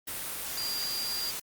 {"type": "tone in noise", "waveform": "sine", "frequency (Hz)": 4771, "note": "D8", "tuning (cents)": 26, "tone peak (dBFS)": -32, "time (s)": [0.57, 1.31], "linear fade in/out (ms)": 10, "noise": "white", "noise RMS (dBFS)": -36, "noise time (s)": [0.07, 1.4], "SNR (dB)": 1, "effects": ["Opus 32 kbps"]}